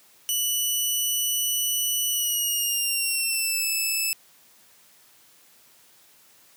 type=tone with pitch glide; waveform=10% pulse; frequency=2960 to 2622 Hz; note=F#7 to E7; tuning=0 to -10 cents; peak=-15 dBFS; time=0.29-4.13 s; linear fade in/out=0 ms; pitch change=-210 cents; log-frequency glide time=2.11-3.64 s; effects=white hiss -56 dBFS RMS until 6.56 s + high-pass 100 Hz 12 dB/octave